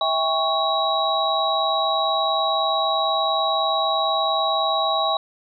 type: tone cluster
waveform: sine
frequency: 650 / 799 / 1109 / 3863 Hz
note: E5 / G5 / C#6 / B7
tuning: -24 / +33 / 0 / -39 cents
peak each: -24 dBFS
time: 0.01-5.17 s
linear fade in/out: 2 ms
effects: none